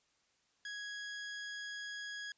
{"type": "tone", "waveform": "sawtooth", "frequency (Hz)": 1661.2, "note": "G#6", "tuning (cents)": 0, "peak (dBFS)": -38, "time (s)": [0.65, 2.32], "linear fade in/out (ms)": 2, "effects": ["white hiss -75 dBFS RMS until 2.37 s", "resampled to 16000 Hz"]}